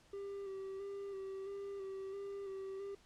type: tone with vibrato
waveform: triangle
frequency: 392 Hz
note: G4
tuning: in tune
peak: -40 dBFS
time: 0.13-2.95 s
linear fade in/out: 5 ms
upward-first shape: square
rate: 1.5 Hz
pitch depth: 25 cents each way
effects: pink hiss -67 dBFS RMS until 3.05 s + low-pass 8000 Hz 12 dB/octave